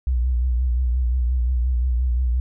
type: tone with vibrato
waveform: sine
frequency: 61.74 Hz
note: B1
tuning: in tune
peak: -17 dBFS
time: 0.07-2.4 s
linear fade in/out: 0 ms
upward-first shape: triangle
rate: 5.7 Hz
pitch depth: 88 cents each way
effects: none